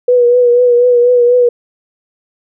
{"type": "tone with vibrato", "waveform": "sine", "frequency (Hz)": 487.7, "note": "B4", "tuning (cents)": -22, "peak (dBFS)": -5, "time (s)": [0.08, 1.49], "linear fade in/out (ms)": 5, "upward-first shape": "triangle", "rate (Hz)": 4.1, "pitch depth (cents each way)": 41, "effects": []}